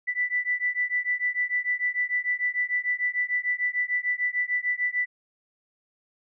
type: beating tone pair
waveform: sine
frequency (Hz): 1975.5 / 1982.2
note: B6 / B6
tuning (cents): 0 / +6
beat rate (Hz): 6.7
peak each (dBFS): -27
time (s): 0.07-5.06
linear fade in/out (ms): 20
effects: none